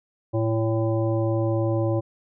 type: harmonic tone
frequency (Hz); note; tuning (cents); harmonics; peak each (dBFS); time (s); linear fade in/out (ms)
112.1; A2; +33; 1 / 3 / 5 / 7 / 9; -23 / -25 / -27 / -36 / -39; 0.33-2.01; 20
effects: none